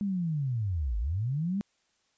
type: linear two-way sweep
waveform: sine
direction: down then up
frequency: 207.7 to 49 to 207.7 Hz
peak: -27 dBFS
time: 0.01-1.61 s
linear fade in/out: 0 ms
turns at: 0.98 s
effects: white hiss -72 dBFS RMS until 2.17 s + resampled to 16000 Hz